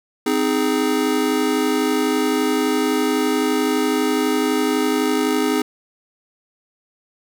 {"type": "chord", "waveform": "square", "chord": "Ab major", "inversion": "first", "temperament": "just", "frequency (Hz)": [259.6, 311.5, 415.3], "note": ["C4", "Eb4", "Ab4"], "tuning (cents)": [-13, 2, 0], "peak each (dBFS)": -22, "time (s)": [0.26, 5.62], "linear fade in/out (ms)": 5, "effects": ["9-bit"]}